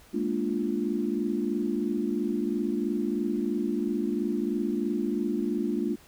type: chord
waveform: sine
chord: Bb dominant seventh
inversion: third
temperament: equal with one note detuned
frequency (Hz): 210.1 / 233.1 / 293.7 / 349.2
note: Ab3 / Bb3 / D4 / F4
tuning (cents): +20 / 0 / 0 / 0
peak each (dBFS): -31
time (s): 0.13-5.96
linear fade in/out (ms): 20
effects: pink hiss -55 dBFS RMS until 6.07 s